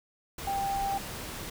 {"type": "tone in noise", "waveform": "sine", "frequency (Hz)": 790, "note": "G5", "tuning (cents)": 13, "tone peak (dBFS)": -28, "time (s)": [0.47, 0.98], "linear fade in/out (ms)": 5, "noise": "pink", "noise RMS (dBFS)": -39, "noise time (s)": [0.38, 1.5], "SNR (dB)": 8, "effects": []}